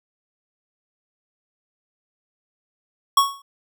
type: tone with exponential decay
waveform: square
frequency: 1108.7 Hz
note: C#6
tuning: in tune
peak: -10 dBFS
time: 3.17-3.42 s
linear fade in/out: 5 ms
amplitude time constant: 54 ms
effects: none